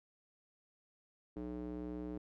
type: tone with band-pass filter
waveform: square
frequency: 60.9 Hz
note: B1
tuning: 24 cents flat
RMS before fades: -43 dBFS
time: 1.36-2.18 s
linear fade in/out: 5 ms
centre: 330 Hz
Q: 2.3
effects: none